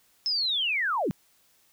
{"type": "linear sweep", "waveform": "sine", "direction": "down", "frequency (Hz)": [5274, 132.5], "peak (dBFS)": -24, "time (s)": [0.26, 1.11], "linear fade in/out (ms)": 0, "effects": ["white hiss -64 dBFS RMS until 1.72 s"]}